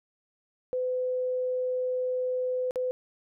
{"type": "tone with dropouts", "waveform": "sine", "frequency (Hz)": 506, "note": "B4", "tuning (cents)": 42, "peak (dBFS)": -26, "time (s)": [0.73, 2.91], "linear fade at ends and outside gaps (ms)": 0, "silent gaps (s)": [2.709, 2.758], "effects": []}